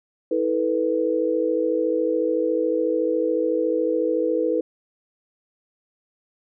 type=chord; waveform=sine; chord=E suspended fourth; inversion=none; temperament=equal with one note detuned; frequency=322.7 / 440 / 493.9 Hz; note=E4 / A4 / B4; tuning=-37 / 0 / 0 cents; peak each=-24 / -25 / -22 dBFS; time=0.31-4.61 s; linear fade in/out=5 ms; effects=none